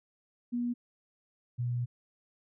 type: tone pair in turn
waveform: sine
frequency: 241.2 / 121.58 Hz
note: B3 / B2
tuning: -41 / -27 cents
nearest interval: octave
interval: 1186 cents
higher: first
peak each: -29 / -29 dBFS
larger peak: neither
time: 0.52-0.74 / 1.58-1.86 s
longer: second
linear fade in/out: 20 ms
effects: none